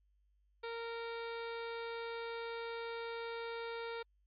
harmonic tone, 462.7 Hz, A#4, 13 cents flat, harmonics 1 / 2 / 3 / 4 / 5 / 6 / 7 / 8 / 9 / 10, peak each -42 / -48 / -49 / -55 / -52 / -60 / -62 / -55 / -62 / -63 dBFS, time 0.63-4.03 s, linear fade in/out 10 ms, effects added 50 Hz sine -70 dBFS peak until 4.26 s + AAC 64 kbps

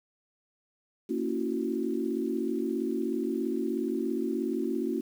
sine chord, F# dominant seventh, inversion first, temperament just, 231.2 / 277.5 / 333 / 370 Hz, A#3 / C#4 / E4 / F#4, -14 / +2 / +18 / 0 cents, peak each -33 dBFS, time 1.09-5.01 s, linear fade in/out 10 ms, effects 9-bit

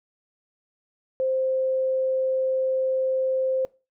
sine tone, 523.3 Hz, C5, in tune, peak -21 dBFS, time 1.2-3.65 s, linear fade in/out 0 ms, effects noise-tail reverb RT60 0.3 s tail -22 dB re dry

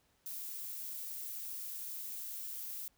violet noise, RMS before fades -43 dBFS, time 0.26-2.88 s, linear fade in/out 0 ms, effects pink hiss -73 dBFS RMS until 2.97 s

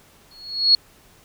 sine tone with exponential growth, 4332 Hz, C#8, 41 cents flat, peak -8 dBFS, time 0.31-0.75 s, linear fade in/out 2 ms, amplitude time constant 95 ms, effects pink hiss -53 dBFS RMS until 1.24 s

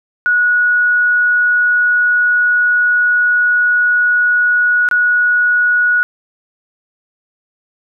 sine tone with dropouts, 1460 Hz, F#6, 24 cents flat, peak -9 dBFS, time 0.26-6.03 s, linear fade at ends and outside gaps 0 ms, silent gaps 4.888-4.912 s, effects none

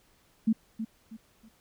sine tone with echo, 221.9 Hz, A3, 15 cents sharp, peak -20 dBFS, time 0.47-0.53 s, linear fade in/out 10 ms, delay 320 ms, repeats 3, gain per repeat -10 dB, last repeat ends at 1.49 s, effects pink hiss -65 dBFS RMS until 1.6 s

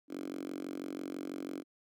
5% pulse tone with high-pass filter, 46.08 Hz, F#1, 6 cents flat, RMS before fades -41 dBFS, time 0.08-1.64 s, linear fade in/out 50 ms, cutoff 290 Hz, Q 5.6, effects none

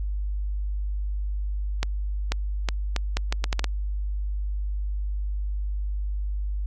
accelerating click train, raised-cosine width 0.2 ms, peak -8 dBFS, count 10, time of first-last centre 1.83-3.643 s, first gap 490 ms, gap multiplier 0.75, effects added 50 Hz sine -25 dBFS peak until 6.66 s + AAC 64 kbps

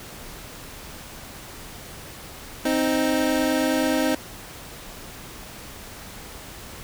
25% pulse tone pair together, 261.7 / 311.2 Hz, C4 / D#4, 0 / 0 cents, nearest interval minor third, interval 300 cents, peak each -19 dBFS, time 2.65-4.15 s, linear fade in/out 5 ms, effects pink hiss -40 dBFS RMS until 6.83 s

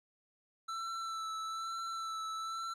square tone with vibrato, 1328 Hz, E6, 12 cents sharp, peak -38 dBFS, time 0.68-2.74 s, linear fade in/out 10 ms, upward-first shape sine, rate 1.1 Hz, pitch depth 21 cents each way, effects low-pass 7000 Hz 12 dB/octave

